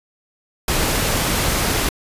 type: noise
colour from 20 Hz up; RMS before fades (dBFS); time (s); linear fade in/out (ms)
pink; -19; 0.68-1.89; 2
effects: resampled to 32000 Hz